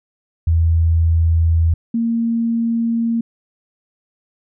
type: tone pair in turn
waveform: sine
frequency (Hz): 82.41 / 230.7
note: E2 / A#3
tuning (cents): 0 / -18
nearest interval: octave + tritone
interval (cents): 1782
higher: second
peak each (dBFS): -11 / -15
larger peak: first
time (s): 0.47-1.74 / 1.94-3.21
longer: neither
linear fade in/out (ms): 5
effects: none